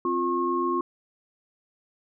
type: tone cluster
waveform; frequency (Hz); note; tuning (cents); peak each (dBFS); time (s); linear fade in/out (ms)
sine; 262.2 / 350 / 1083; C4 / F4 / C#6; +4 / +4 / -41; -31 / -26 / -26; 0.05-0.81; 2
effects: none